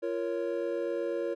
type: chord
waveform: triangle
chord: Bb minor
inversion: second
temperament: equal with one note detuned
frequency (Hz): 345.2 / 466.2 / 554.4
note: F4 / Bb4 / Db5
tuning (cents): -20 / 0 / 0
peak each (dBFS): -32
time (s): 0.02-1.35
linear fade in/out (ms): 20
effects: none